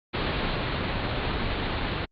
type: low-pass noise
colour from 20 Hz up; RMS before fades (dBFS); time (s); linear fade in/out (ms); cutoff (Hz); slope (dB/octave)
pink; -28; 0.13-2.06; 20; 4300; 96
effects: Opus 48 kbps